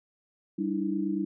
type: tone cluster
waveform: sine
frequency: 194.9 / 296.2 / 324.9 Hz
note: G3 / D4 / E4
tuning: -10 / +15 / -25 cents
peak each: -31 dBFS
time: 0.58-1.25 s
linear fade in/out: 10 ms
effects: none

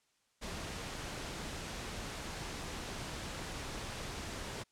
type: noise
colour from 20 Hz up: pink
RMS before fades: -42 dBFS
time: 0.41-4.64 s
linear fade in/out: 20 ms
effects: white hiss -75 dBFS RMS until 4.71 s + low-pass 8000 Hz 12 dB/octave

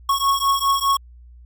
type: beating tone pair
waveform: square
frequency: 1100 / 1104.9 Hz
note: C#6 / C#6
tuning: -14 / -6 cents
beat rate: 4.9 Hz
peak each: -20 dBFS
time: 0.09-0.97 s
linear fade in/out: 5 ms
effects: added 60 Hz sine -41 dBFS peak until 1.45 s + MP3 96 kbps

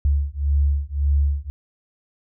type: beating tone pair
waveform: sine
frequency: 70.4 / 72.2 Hz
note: C#2 / D2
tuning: +27 / -29 cents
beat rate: 1.8 Hz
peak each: -20 dBFS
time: 0.05-1.5 s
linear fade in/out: 0 ms
effects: none

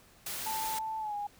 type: noise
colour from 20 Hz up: white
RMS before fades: -38 dBFS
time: 0.26-0.79 s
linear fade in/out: 5 ms
type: tone with pitch glide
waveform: sine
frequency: 880 to 821.1 Hz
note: A5 to G#5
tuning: 0 to -20 cents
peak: -33 dBFS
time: 0.46-1.27 s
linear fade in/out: 5 ms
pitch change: -120 cents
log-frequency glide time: 0.99-1.15 s
effects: pink hiss -60 dBFS RMS until 1.39 s

